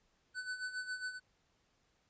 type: tone with tremolo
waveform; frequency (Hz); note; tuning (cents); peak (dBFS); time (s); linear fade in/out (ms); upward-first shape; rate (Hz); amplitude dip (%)
square; 1503; F#6; +27; -37; 0.34-1.2; 50; sine; 7.3; 70
effects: pink hiss -75 dBFS RMS until 2.09 s + resampled to 16000 Hz